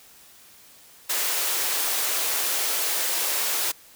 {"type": "high-pass noise", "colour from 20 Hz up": "white", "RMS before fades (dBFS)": -25, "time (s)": [1.09, 3.72], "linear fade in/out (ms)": 10, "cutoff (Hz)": 350, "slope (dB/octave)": 24, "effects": ["white hiss -51 dBFS RMS until 3.95 s"]}